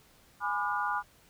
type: chord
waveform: sine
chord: G# diminished seventh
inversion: none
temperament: just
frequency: 830.6 / 996.7 / 1196.1 / 1435.3 Hz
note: G#5 / B5 / D6 / F6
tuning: 0 / +16 / +31 / +47 cents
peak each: -34 dBFS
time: 0.4-1.03 s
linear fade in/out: 50 ms
effects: pink hiss -61 dBFS RMS until 1.29 s